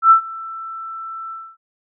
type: tone with ADSR envelope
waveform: sine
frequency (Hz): 1331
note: E6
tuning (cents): +16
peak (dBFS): -4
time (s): 0.02-1.57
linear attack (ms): 86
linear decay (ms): 100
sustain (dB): -23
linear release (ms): 260
effects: none